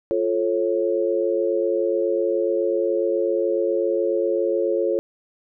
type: chord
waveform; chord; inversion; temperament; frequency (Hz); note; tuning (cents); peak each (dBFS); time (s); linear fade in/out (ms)
sine; F augmented; none; just; 349.2 / 436.5 / 545.7; F4 / A4 / C#5; 0 / -14 / -27; -23; 0.11-4.99; 0
effects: none